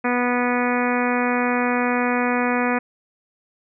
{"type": "harmonic tone", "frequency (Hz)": 245.5, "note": "B3", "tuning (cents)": -10, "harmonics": [1, 2, 3, 4, 5, 6, 7, 8, 9, 10], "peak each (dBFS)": [-22, -25, -27, -28, -29, -30, -30, -31, -32, -32], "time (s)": [0.04, 2.79], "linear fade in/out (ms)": 10, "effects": []}